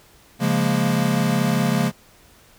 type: chord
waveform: square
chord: Bb minor seventh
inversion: first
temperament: equal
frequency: 138.59 / 174.61 / 207.7 / 233.1 Hz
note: Db3 / F3 / Ab3 / Bb3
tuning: 0 / 0 / 0 / 0 cents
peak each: -24 dBFS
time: 0.39-1.92 s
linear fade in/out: 50 ms
effects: pink hiss -52 dBFS RMS until 2.58 s

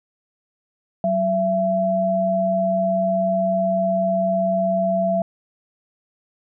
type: tone pair together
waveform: sine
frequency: 188.29 / 671 Hz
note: F#3 / E5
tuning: +31 / +31 cents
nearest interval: octave + minor seventh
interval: 2200 cents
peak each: -23 / -18 dBFS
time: 1.04-5.22 s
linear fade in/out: 2 ms
effects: none

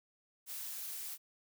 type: noise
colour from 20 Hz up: blue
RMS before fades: -43 dBFS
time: 0.46-1.18 s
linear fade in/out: 50 ms
effects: none

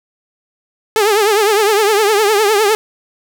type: tone with vibrato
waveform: sawtooth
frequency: 420 Hz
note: G#4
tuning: 19 cents sharp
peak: -6 dBFS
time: 0.96-2.75 s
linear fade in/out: 0 ms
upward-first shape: triangle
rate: 9.8 Hz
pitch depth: 130 cents each way
effects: none

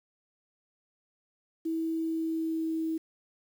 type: tone with pitch glide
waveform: sine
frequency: 324.6 to 321.4 Hz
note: E4 to E4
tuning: -27 to -44 cents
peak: -28 dBFS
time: 1.65-2.98 s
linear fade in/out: 10 ms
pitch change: -17 cents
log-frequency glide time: 1.92-2.79 s
effects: 9-bit

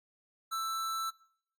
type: tone with amplitude modulation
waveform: square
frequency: 1324 Hz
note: E6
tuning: 7 cents sharp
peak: -32 dBFS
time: 0.51-1.11 s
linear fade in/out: 20 ms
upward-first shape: sine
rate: 258 Hz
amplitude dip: 25%
effects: noise-tail reverb RT60 0.6 s tail -21 dB re dry + AAC 64 kbps

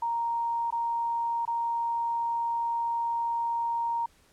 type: tone with dropouts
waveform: sine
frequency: 932.3 Hz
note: A#5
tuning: in tune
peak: -26 dBFS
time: 0.02-4.06 s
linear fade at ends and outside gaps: 5 ms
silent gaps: 0.706-0.724 / 1.453-1.476 s
effects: pink hiss -62 dBFS RMS until 4.32 s + low-pass 12000 Hz 12 dB/octave

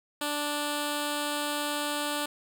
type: tone with notch filter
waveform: 5% pulse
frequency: 293.7 Hz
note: D4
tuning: in tune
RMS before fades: -31 dBFS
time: 0.21-2.26 s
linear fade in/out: 5 ms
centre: 2100 Hz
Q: 1.7
effects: none

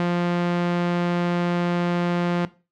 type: tone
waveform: sawtooth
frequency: 174.61 Hz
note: F3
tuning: in tune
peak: -16 dBFS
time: 0-2.45 s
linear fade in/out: 0 ms
effects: noise-tail reverb RT60 0.3 s tail -17 dB re dry + low-pass 3000 Hz 12 dB/octave

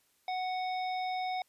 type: harmonic tone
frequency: 740 Hz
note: F#5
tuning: in tune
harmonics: 1 / 3 / 5 / 7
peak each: -32 / -42 / -46 / -49 dBFS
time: 0.28-1.42 s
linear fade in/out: 2 ms
effects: white hiss -71 dBFS RMS until 1.48 s + resampled to 32000 Hz

